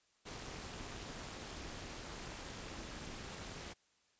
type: noise with amplitude modulation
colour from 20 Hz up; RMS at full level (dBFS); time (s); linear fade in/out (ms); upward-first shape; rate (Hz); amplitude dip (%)
pink; -44; 0.25-3.74; 20; sine; 285; 70
effects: white hiss -74 dBFS RMS until 4.19 s + resampled to 16000 Hz